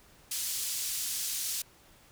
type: band-pass noise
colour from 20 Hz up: pink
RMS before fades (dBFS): -34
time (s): 0.31-1.62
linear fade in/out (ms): 5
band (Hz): 5300 to 15000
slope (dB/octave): 12
effects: pink hiss -59 dBFS RMS until 2.11 s